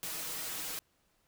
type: noise with comb filter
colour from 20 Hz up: white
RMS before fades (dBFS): -39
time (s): 0.03-0.79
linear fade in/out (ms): 0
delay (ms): 6.3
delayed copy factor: +0.8
effects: pink hiss -73 dBFS RMS until 1.27 s